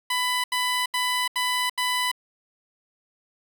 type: tone bursts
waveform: 15% pulse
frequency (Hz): 997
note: B5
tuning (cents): +16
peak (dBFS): -16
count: 5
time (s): 0.1-2.116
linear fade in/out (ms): 5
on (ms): 340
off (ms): 79
effects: none